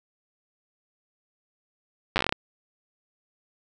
slowing click train, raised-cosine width 0.3 ms, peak -7 dBFS, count 10, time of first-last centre 2.16-2.325 s, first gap 9 ms, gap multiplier 1.17, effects none

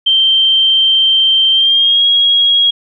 sine tone with pitch glide, 3136 to 3296 Hz, G7 to G#7, 0 to -14 cents, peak -7 dBFS, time 0.06-2.71 s, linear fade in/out 10 ms, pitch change +86 cents, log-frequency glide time 1.52-2.04 s, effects none

